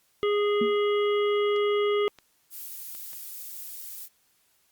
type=harmonic tone; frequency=413.1 Hz; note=G#4; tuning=9 cents flat; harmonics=1 / 3 / 5 / 7 / 8; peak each=-22 / -32 / -36 / -39 / -40 dBFS; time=0.23-2.08 s; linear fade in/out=0 ms
type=tone with exponential decay; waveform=sine; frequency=229.4 Hz; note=A#3; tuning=28 cents flat; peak=-22 dBFS; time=0.61-0.79 s; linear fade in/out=5 ms; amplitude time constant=37 ms
type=clicks; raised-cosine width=0.2 ms; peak=-30 dBFS; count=4; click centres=1.563 / 2.187 / 2.95 / 3.132 s
type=noise; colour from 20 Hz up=violet; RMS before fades=-39 dBFS; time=2.5-4.09 s; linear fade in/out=50 ms
effects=white hiss -67 dBFS RMS until 4.71 s + Opus 48 kbps